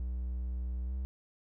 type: tone with pitch glide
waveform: triangle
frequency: 61.74 to 64.44 Hz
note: B1 to C2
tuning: 0 to -26 cents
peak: -31 dBFS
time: 0-1.05 s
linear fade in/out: 0 ms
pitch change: +74 cents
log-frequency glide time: 0.86-0.93 s
effects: none